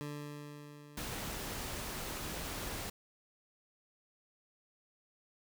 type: tone with exponential decay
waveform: 20% pulse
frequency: 146.83 Hz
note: D3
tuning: in tune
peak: -34 dBFS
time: 0.01-2.68 s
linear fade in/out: 0 ms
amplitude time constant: 580 ms
type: noise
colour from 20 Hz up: pink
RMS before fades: -41 dBFS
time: 0.97-2.9 s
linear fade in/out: 5 ms
effects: none